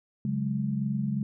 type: chord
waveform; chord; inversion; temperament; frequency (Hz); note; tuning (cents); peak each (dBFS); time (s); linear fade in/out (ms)
sine; C# suspended fourth; none; equal with one note detuned; 139.31 / 185 / 207.7; C#3 / F#3 / G#3; +9 / 0 / 0; -30 / -34 / -29; 0.25-1.23; 2
effects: none